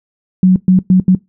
sine tone bursts at uneven times, 185 Hz, F#3, in tune, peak -4 dBFS, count 4, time 0.43-0.56 / 0.68-0.79 / 0.9-1 / 1.08-1.15 s, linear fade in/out 2 ms, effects noise-tail reverb RT60 0.2 s tail -22 dB re dry

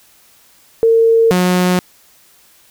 sine / sawtooth tone pair in turn, 454.8 / 180.97 Hz, A#4 / F#3, -43 / -38 cents, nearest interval octave + major third, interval 1595 cents, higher first, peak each -7 dBFS, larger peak neither, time 0.83-1.31 / 1.31-1.79 s, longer neither, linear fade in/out 0 ms, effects white hiss -49 dBFS RMS until 2.7 s

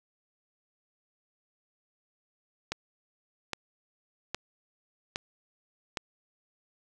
click train, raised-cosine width 0.2 ms, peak -14 dBFS, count 5, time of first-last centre 2.72-5.972 s, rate 1.23 Hz, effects none

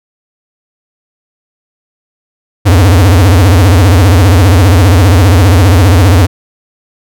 square tone with vibrato, 92.5 Hz, F#2, in tune, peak -3 dBFS, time 2.65-6.27 s, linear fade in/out 20 ms, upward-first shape triangle, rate 15 Hz, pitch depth 280 cents each way, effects none

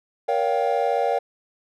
triangle chord, G half-diminished seventh, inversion first, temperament just, 470.4 / 564.5 / 705.6 / 784 Hz, Bb4 / Db5 / F5 / G5, +16 / +31 / +18 / 0 cents, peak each -23 dBFS, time 0.28-1.19 s, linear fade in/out 10 ms, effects none

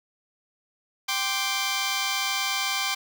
10% pulse chord, G suspended fourth, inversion none, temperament just, 784 / 1045.3 / 1176 Hz, G5 / C6 / D6, 0 / -2 / +2 cents, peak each -22 dBFS, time 1.08-2.95 s, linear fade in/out 10 ms, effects none

